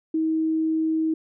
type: tone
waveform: sine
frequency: 318.6 Hz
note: D#4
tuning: 41 cents sharp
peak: -20 dBFS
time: 0.14-1.14 s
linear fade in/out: 5 ms
effects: none